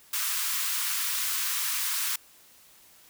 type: high-pass noise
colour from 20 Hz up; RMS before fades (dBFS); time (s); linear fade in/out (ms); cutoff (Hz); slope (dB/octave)
white; -29; 0.13-2.16; 5; 1000; 48
effects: white hiss -56 dBFS RMS until 3.09 s